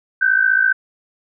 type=tone pair together; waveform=sine; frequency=1513.9 / 1569 Hz; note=F#6 / G6; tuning=+39 / +1 cents; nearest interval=minor second; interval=62 cents; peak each=-15 dBFS; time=0.21-0.73 s; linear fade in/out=10 ms; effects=none